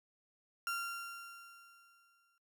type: tone with exponential decay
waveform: 35% pulse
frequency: 1382 Hz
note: F6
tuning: 19 cents flat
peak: -32 dBFS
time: 0.67-2.38 s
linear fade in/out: 1 ms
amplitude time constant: 370 ms
effects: noise-tail reverb RT60 0.1 s tail -21 dB re dry